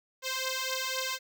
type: beating tone pair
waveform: 5% pulse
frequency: 520 / 523.9 Hz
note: C5 / C5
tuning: -11 / +2 cents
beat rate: 3.9 Hz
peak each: -22 dBFS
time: 0.22-1.19 s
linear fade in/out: 50 ms
effects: none